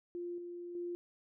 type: tone with level steps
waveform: sine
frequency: 349.2 Hz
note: F4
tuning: in tune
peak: -38 / -42 / -37 dBFS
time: 0.15-0.95 s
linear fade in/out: 0 ms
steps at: 0.38 / 0.75 s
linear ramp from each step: 2 ms
effects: none